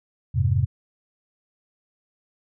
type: chord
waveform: sine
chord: F minor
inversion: none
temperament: equal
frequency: 87.31 / 103.83 / 130.81 Hz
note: F2 / Ab2 / C3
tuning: 0 / 0 / 0 cents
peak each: -23 / -22 / -22 dBFS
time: 0.34-0.66 s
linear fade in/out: 20 ms
effects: none